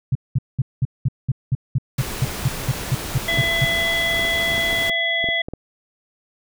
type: tone bursts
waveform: sine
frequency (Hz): 130.2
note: C3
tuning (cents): -8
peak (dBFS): -14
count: 16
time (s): 0.12-3.648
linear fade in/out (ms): 5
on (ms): 33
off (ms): 200
type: noise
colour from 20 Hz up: pink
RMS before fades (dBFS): -29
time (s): 1.98-4.9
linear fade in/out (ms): 5
type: harmonic tone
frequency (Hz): 670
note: E5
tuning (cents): +28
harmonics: 1 / 3 / 5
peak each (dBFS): -27 / -20 / -24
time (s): 3.28-5.42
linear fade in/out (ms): 5
type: clicks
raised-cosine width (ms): 2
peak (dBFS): -17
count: 12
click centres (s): 3.341 / 3.375 / 4.194 / 4.251 / 4.519 / 4.58 / 4.729 / 4.898 / 5.242 / 5.288 / 5.485 / 5.536
effects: none